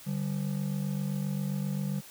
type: ring-modulated tone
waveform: triangle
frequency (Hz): 170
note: F3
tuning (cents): -46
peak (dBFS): -24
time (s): 0.06-2.01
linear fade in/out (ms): 20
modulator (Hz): 23.8
effects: white hiss -50 dBFS RMS until 2.1 s